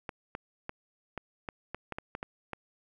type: clicks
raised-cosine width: 0.5 ms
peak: -21 dBFS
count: 11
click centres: 0.092 / 0.351 / 0.694 / 1.177 / 1.488 / 1.746 / 1.923 / 1.985 / 2.151 / 2.229 / 2.533 s
effects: 10-bit